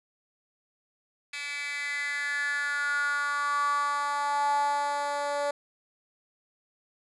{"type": "tone with high-pass filter sweep", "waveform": "10% pulse", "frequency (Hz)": 287.7, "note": "D4", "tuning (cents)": -36, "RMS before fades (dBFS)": -29, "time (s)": [1.33, 5.51], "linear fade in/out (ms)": 5, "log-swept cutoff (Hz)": [2500, 620], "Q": 6.8, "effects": ["resampled to 24000 Hz"]}